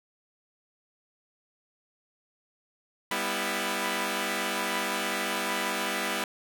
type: chord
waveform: 5% pulse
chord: E minor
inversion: first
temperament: equal with one note detuned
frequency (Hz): 198.85 / 246.9 / 329.6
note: G3 / B3 / E4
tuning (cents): +25 / 0 / 0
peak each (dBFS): -21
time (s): 3.11-6.24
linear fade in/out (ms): 2
effects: none